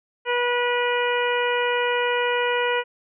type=harmonic tone; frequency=486.4 Hz; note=B4; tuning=26 cents flat; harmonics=1 / 2 / 3 / 4 / 5 / 6; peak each=-23 / -26 / -28 / -29 / -30 / -31 dBFS; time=0.25-2.84 s; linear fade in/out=50 ms; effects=none